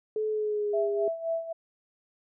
sine tone with pitch glide, 431.2 to 407 Hz, A4 to G#4, -35 to -35 cents, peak -26 dBFS, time 0.16-1.08 s, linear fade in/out 2 ms, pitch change -100 cents, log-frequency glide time 0.3-0.85 s
sine tone with tremolo, 660 Hz, E5, 2 cents sharp, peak -25 dBFS, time 0.73-1.53 s, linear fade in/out 10 ms, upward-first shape sine, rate 3.8 Hz, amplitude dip 75%
effects none

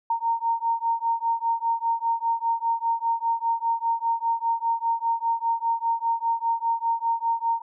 sine beating tone pair, 919 / 924 Hz, A#5 / A#5, -25 / -16 cents, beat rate 5 Hz, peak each -25 dBFS, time 0.1-7.62 s, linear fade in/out 5 ms, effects none

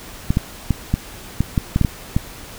clicks, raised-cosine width 5 ms, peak -3 dBFS, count 10, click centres 0.305 / 0.371 / 0.707 / 0.94 / 1.406 / 1.578 / 1.761 / 1.813 / 1.848 / 2.165 s, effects pink hiss -37 dBFS RMS until 2.58 s

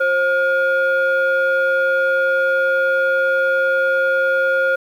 sine tone pair together, 533 / 1422.9 Hz, C5 / F6, +32 / +32 cents, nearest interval octave + perfect fourth, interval 1700 cents, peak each -15 dBFS, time 0-4.76 s, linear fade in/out 10 ms, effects tanh soft clip ceiling -10 dBFS + 8-bit

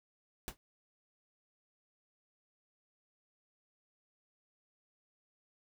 pink noise with exponential decay, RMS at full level -37 dBFS, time 0.48-0.57 s, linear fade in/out 0 ms, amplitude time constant 18 ms, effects none

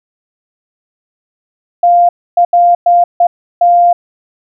sine tone bursts at uneven times, 698.5 Hz, F5, in tune, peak -4 dBFS, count 6, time 1.83-2.09 / 2.37-2.45 / 2.53-2.75 / 2.86-3.04 / 3.2-3.27 / 3.61-3.93 s, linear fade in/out 5 ms, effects none

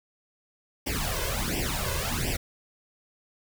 pink noise with flanger, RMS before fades -29 dBFS, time 0.86-2.37 s, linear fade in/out 10 ms, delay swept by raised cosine 0.37 to 1.97 ms, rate 1.4 Hz, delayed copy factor +0.9, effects none

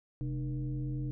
sine tone with frequency modulation, 130.81 Hz, C3, in tune, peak -32 dBFS, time 0.21-1.11 s, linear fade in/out 0 ms, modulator 172 Hz, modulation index 0.82, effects none

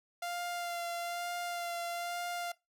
sawtooth tone with vibrato, 695 Hz, F5, 9 cents flat, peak -32 dBFS, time 0.22-2.52 s, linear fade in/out 5 ms, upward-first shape sine, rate 1.1 Hz, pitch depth 17 cents each way, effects noise-tail reverb RT60 0.2 s tail -20 dB re dry

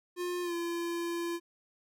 square tone with pitch glide, 355.1 to 341.4 Hz, F4 to F4, +29 to -39 cents, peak -33 dBFS, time 0.16-1.4 s, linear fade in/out 50 ms, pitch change -68 cents, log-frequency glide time 0.42-0.54 s, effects none

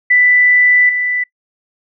sine tone with level steps, 1984 Hz, B6, 7 cents sharp, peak -7 / -14 dBFS, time 0.1-1.24 s, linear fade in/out 10 ms, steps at 0.89 s, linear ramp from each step 2 ms, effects noise-tail reverb RT60 0.1 s tail -21 dB re dry

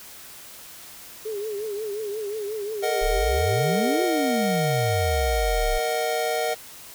sine tone with vibrato, 420 Hz, G#4, 19 cents sharp, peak -27 dBFS, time 1.25-4.05 s, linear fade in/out 10 ms, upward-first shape triangle, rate 5.6 Hz, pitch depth 110 cents each way
square chord, D# minor, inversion second, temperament equal, 466.2 / 622.3 / 740 Hz, A#4 / D#5 / F#5, 0 / 0 / 0 cents, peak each -28 dBFS, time 2.82-6.55 s, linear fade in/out 20 ms
sine exponential two-way sweep, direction up then down, 30 to 370 to 30 Hz, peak -23 dBFS, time 3.01-5.79 s, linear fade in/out 20 ms, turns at 4.03 s
effects white hiss -43 dBFS RMS until 6.94 s

